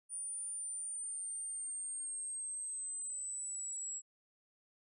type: linear sweep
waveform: sine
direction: down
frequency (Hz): 9397 to 7680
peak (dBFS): -39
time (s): 0.09-4.02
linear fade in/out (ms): 50
effects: none